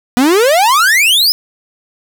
45% pulse exponential sweep, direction up, 236.7 to 5274 Hz, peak -7 dBFS, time 0.17-1.32 s, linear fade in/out 0 ms, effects none

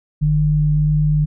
sine tone pair together, 47.34 / 150.3 Hz, F#1 / D3, +40 / +40 cents, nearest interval octave + minor sixth, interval 2000 cents, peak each -21 / -13 dBFS, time 0.21-1.26 s, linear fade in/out 20 ms, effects none

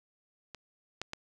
clicks, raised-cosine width 0.2 ms, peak -26 / -18 / -20 dBFS, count 3, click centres 0.547 / 1.016 / 1.134 s, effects none

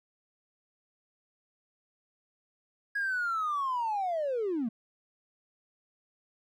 triangle linear sweep, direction down, 1663 to 211.6 Hz, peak -25 dBFS, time 2.95-4.69 s, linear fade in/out 10 ms, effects tanh soft clip ceiling -25 dBFS

